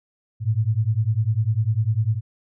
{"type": "beating tone pair", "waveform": "sine", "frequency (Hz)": [105, 115], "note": ["G#2", "A#2"], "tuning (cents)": [19, -23], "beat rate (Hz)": 10, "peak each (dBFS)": -21, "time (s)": [0.4, 2.21], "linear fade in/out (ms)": 50, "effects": []}